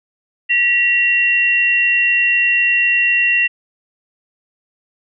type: tone pair together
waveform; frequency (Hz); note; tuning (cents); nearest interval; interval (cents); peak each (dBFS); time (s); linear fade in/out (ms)
sine; 1936 / 2744; B6 / F7; -35 / -31; tritone; 604; -16 / -13; 0.49-3.48; 20
effects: none